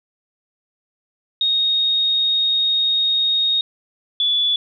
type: tone pair in turn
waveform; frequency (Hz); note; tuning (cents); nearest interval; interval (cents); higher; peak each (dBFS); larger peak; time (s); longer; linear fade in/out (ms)
sine; 3729 / 3442; A#7 / A7; 0 / -39; minor second; 139; first; -15; neither; 1.41-3.61 / 4.2-4.56; first; 2
effects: none